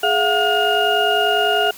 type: tone cluster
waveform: sine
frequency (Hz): 417.8 / 680 / 730 / 1434 / 2845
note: G#4 / F5 / F#5 / F6 / F7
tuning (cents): +10 / -46 / -24 / +45 / +31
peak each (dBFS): -20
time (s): 0.03-1.71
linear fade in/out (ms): 5
effects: tanh soft clip ceiling -6 dBFS + white hiss -39 dBFS RMS until 1.77 s